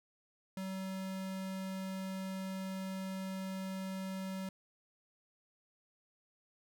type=tone; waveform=square; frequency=190.2 Hz; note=F#3; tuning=48 cents sharp; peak=-39 dBFS; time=0.57-4.49 s; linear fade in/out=2 ms; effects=none